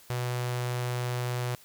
sawtooth tone with notch filter, 123.3 Hz, B2, 2 cents flat, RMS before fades -31 dBFS, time 0.1-1.55 s, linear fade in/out 0 ms, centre 250 Hz, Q 1.8, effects white hiss -55 dBFS RMS until 1.64 s

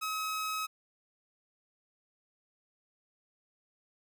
sawtooth tone, 1277 Hz, D#6, 45 cents sharp, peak -29 dBFS, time 0.01-0.67 s, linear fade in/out 20 ms, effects none

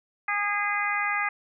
harmonic tone, 410 Hz, G#4, 22 cents flat, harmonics 2 / 3 / 4 / 5 / 6, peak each -32 / -30 / -31 / -28 / -34 dBFS, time 0.28-1.29 s, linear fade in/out 5 ms, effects none

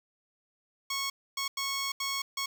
10% pulse tone bursts at uneven times, 1100 Hz, C#6, 14 cents flat, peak -22 dBFS, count 5, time 0.9-1.1 / 1.37-1.48 / 1.57-1.92 / 2-2.22 / 2.37-2.46 s, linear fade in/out 5 ms, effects none

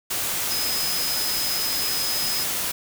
sine tone in noise, 5070 Hz, D#8, 32 cents sharp, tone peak -26 dBFS, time 0.5-2.44 s, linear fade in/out 10 ms, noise white, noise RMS -26 dBFS, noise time 0.1-2.72 s, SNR -3 dB, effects none

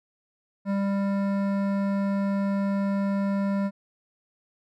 triangle tone with hard clipping, 198.1 Hz, G3, 18 cents sharp, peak -25 dBFS, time 0.65-3.71 s, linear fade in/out 50 ms, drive 18 dB, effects none

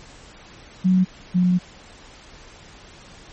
sine tone pair in turn, 185 / 180.15 Hz, F#3 / F#3, 0 / -46 cents, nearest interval unison, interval 46 cents, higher first, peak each -13 / -14 dBFS, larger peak first, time 0.84-1.05 / 1.34-1.59 s, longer second, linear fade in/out 20 ms, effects pink hiss -45 dBFS RMS until 3.32 s + MP3 32 kbps

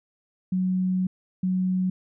sine tone pair in turn, 185 / 185 Hz, F#3 / F#3, 0 / 0 cents, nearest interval unison, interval 0 cents, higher neither, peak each -21 dBFS, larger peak neither, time 0.52-1.07 / 1.43-1.9 s, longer first, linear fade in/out 5 ms, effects none

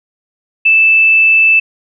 sine tone, 2637 Hz, E7, in tune, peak -5 dBFS, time 0.65-1.6 s, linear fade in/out 10 ms, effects none

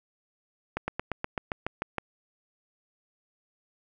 slowing click train, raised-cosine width 0.5 ms, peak -14 dBFS, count 10, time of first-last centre 0.77-1.983 s, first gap 110 ms, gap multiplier 1.05, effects none

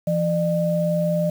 sine tone pair together, 169.1 / 602.6 Hz, E3 / D5, +44 / +44 cents, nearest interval octave + minor seventh, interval 2200 cents, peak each -21 dBFS, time 0.07-1.3 s, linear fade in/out 5 ms, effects 7-bit

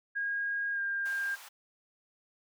sine tone with pitch glide, 1632 to 1601.2 Hz, G#6 to G6, -31 to +36 cents, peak -30 dBFS, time 0.15-1.36 s, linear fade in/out 20 ms, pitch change -33 cents, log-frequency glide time 0.73-0.8 s
pink high-pass noise, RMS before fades -50 dBFS, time 1.05-1.49 s, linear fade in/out 10 ms, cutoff 770 Hz, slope 24 dB/octave
effects none

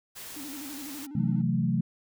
white noise, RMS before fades -42 dBFS, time 0.15-1.07 s, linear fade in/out 20 ms
triangle tone with vibrato, 284.3 Hz, C#4, 44 cents sharp, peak -37 dBFS, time 0.36-1.42 s, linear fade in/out 5 ms, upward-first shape square, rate 12 Hz, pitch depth 92 cents each way
sine chord, F# half-diminished seventh, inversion second, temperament equal, 130.81 / 164.81 / 185 / 220 Hz, C3 / E3 / F#3 / A3, 0 / 0 / 0 / 0 cents, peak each -29 dBFS, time 1.15-1.81 s, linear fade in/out 5 ms
effects none

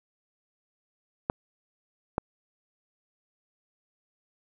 clicks, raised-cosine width 1 ms, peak -11 dBFS, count 2, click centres 1.299 / 2.181 s, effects none

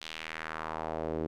sawtooth tone with band-pass filter sweep, 79.6 Hz, D#2, 40 cents sharp, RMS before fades -37 dBFS, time 0.01-1.27 s, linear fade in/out 10 ms, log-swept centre 3700 to 360 Hz, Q 1.9, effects none

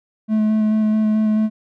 triangle tone with vibrato, 215.8 Hz, A3, 33 cents flat, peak -12 dBFS, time 0.28-1.5 s, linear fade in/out 50 ms, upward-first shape square, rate 4.6 Hz, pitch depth 10 cents each way, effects none

